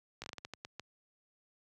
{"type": "slowing click train", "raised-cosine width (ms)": 0.2, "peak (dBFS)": -25, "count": 10, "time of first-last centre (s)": [0.22, 0.796], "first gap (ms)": 18, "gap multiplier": 1.3, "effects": ["high-pass 80 Hz 12 dB/octave"]}